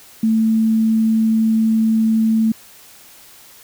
sine tone, 222 Hz, A3, 16 cents sharp, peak -12 dBFS, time 0.23-2.52 s, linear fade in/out 5 ms, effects white hiss -44 dBFS RMS until 3.63 s

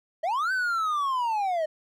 triangle linear two-way sweep, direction up then down, 607 to 1552 to 607 Hz, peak -22 dBFS, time 0.23-1.66 s, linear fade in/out 10 ms, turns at 0.52 s, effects none

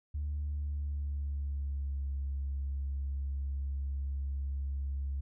sine tone with pitch glide, 73.42 to 68.9 Hz, D2 to C#2, 0 to -10 cents, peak -31 dBFS, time 0.14-5.21 s, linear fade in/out 10 ms, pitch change -110 cents, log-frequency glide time 0.41-2.06 s, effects tanh soft clip ceiling -29 dBFS

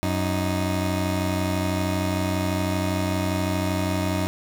20% pulse tone pair together, 92.49 / 311.1 Hz, F#2 / D#4, 0 / 0 cents, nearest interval octave + major sixth, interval 2100 cents, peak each -19 / -22 dBFS, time 0.03-4.27 s, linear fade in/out 0 ms, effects none

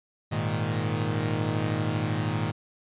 sawtooth chord, Ab suspended second, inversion none, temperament equal, 103.83 / 116.54 / 155.56 Hz, Ab2 / Bb2 / Eb3, 0 / 0 / 0 cents, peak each -26 dBFS, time 0.31-2.52 s, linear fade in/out 20 ms, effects resampled to 8000 Hz

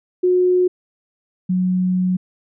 sine tone pair in turn, 363 / 183.34 Hz, F#4 / F#3, -33 / -16 cents, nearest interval octave, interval 1183 cents, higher first, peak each -12 / -15 dBFS, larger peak first, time 0.23-0.68 / 1.49-2.17 s, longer second, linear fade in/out 10 ms, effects none

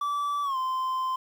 triangle tone with pitch glide, 1157 to 1036.7 Hz, D6 to C6, -26 to -16 cents, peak -24 dBFS, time 0.01-1.16 s, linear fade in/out 5 ms, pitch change -190 cents, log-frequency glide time 0.43-0.57 s, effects 9-bit

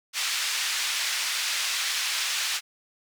white band-pass noise, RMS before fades -28 dBFS, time 0.13-2.61 s, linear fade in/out 50 ms, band 1600 to 5200 Hz, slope 12 dB/octave, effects none

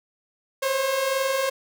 sawtooth tone pair together, 518 / 539.9 Hz, C5 / C#5, -17 / -46 cents, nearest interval minor second, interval 71 cents, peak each -25 / -19 dBFS, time 0.62-1.5 s, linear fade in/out 10 ms, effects none

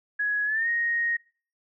sine tone with pitch glide, 1675 to 1869.3 Hz, G#6 to A#6, +14 to +4 cents, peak -23 dBFS, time 0.19-1.17 s, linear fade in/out 10 ms, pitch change +190 cents, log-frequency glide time 0.45-0.68 s, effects noise-tail reverb RT60 0.4 s tail -23 dB re dry

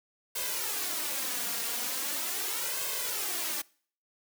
white noise with flanger, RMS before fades -33 dBFS, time 0.35-3.62 s, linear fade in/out 10 ms, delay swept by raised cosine 1.9 to 4.3 ms, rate 0.4 Hz, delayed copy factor +0.8, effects noise-tail reverb RT60 0.5 s tail -24 dB re dry + high-pass 200 Hz 12 dB/octave

